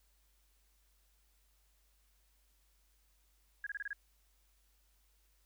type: tone bursts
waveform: sine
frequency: 1649 Hz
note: G#6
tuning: 13 cents flat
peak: -37 dBFS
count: 6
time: 3.64-3.931 s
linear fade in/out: 2 ms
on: 26 ms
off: 27 ms
effects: added 50 Hz sine -70 dBFS peak until 5.45 s + white hiss -75 dBFS RMS until 5.45 s